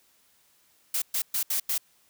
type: noise bursts at uneven times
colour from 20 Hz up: blue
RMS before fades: -27 dBFS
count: 5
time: 0.94-1.02 / 1.14-1.22 / 1.34-1.43 / 1.5-1.6 / 1.69-1.78 s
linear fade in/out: 5 ms
effects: white hiss -64 dBFS RMS until 2.09 s